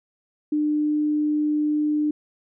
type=tone; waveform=sine; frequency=300.2 Hz; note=D4; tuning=38 cents sharp; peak=-19 dBFS; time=0.52-2.11 s; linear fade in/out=5 ms; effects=none